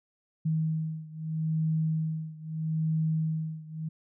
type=beating tone pair; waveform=sine; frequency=158.3 / 159.08 Hz; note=D#3 / D#3; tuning=+30 / +39 cents; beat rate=0.78 Hz; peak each=-29 / -31 dBFS; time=0.45-3.89 s; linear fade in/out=10 ms; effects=none